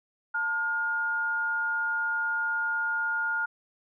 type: tone pair together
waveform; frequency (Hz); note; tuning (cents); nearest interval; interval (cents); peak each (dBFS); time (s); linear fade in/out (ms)
sine; 892 / 1421.7; A5 / F6; +23 / +30; minor sixth; 807; -35 / -26; 0.34-3.46; 10
effects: none